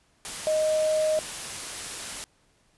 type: tone in noise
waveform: sine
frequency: 622.3 Hz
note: D#5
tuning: in tune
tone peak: -21 dBFS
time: 0.47-1.19 s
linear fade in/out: 0 ms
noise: white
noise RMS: -35 dBFS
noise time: 0.25-2.24 s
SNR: +11 dB
effects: pink hiss -65 dBFS RMS until 2.77 s + resampled to 24000 Hz